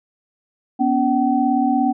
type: tone cluster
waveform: sine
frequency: 245.4 / 282.5 / 761 Hz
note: B3 / C#4 / F#5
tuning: -11 / +33 / +48 cents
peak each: -19 dBFS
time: 0.79-1.93 s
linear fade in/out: 20 ms
effects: none